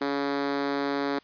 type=tone with high-pass filter; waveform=5% pulse; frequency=140.8 Hz; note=C#3; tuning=27 cents sharp; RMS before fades=-28 dBFS; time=0.01-1.19 s; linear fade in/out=5 ms; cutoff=320 Hz; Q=6.1; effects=white hiss -58 dBFS RMS until 1.23 s + resampled to 11025 Hz